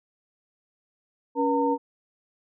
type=tone cluster; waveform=sine; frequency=280.1 / 481.4 / 912 Hz; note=C#4 / B4 / A#5; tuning=+18 / -44 / -38 cents; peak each=-25 dBFS; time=1.35-1.78 s; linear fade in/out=50 ms; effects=none